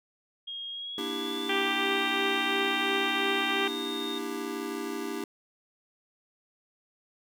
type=tone with pitch glide; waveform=sine; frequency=3258 to 3678 Hz; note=G#7 to A#7; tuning=-34 to -24 cents; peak=-35 dBFS; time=0.47-4.19 s; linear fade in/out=10 ms; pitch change=+210 cents; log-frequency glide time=0.7-2 s
type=chord; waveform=square; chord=E half-diminished seventh; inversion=second; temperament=just; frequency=237.3 / 296.7 / 329.6 / 395.6 Hz; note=Bb3 / D4 / E4 / G4; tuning=+31 / +18 / 0 / +16 cents; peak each=-41 / -38 / -40 / -37 dBFS; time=0.98-5.24 s; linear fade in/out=2 ms
type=harmonic tone; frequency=392.7 Hz; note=G4; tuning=3 cents sharp; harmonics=1 / 2 / 3 / 4 / 5 / 6 / 7 / 8; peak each=-35 / -35 / -35 / -35 / -35 / -35 / -35 / -35 dBFS; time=1.49-3.68 s; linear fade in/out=5 ms
effects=none